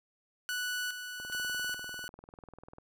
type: tone with tremolo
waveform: sawtooth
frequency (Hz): 1480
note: F#6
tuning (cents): 0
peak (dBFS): -29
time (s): 0.49-2.08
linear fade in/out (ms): 0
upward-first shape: square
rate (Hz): 1.2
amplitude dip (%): 55
type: click train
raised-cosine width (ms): 1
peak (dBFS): -35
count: 33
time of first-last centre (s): 1.2-2.784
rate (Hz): 20.2
effects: none